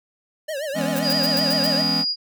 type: tone with vibrato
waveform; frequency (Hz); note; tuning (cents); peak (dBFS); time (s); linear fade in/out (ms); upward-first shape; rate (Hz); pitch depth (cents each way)
square; 585; D5; -7; -26; 0.48-1.82; 10; triangle; 7.7; 180
type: chord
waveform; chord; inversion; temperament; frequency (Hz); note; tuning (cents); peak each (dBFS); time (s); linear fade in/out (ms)
square; C# minor seventh; first; just; 166.31 / 207.9 / 249.5 / 277.2; E3 / G#3 / B3 / C#4; +16 / +2 / +18 / 0; -29; 0.74-2.05; 50
type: noise bursts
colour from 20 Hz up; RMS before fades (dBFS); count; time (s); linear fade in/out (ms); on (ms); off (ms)
blue; -30; 6; 0.96-1.67; 5; 35; 100
type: tone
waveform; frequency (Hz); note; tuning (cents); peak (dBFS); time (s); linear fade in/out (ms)
sine; 4869; D#8; -38; -20; 1.02-2.16; 50
effects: none